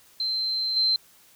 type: tone with level steps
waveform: sine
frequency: 4111 Hz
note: C8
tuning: 31 cents flat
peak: -24 / -19 dBFS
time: 0.2-0.96 s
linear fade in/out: 2 ms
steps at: 0.76 s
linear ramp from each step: 10 ms
effects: white hiss -56 dBFS RMS until 1.35 s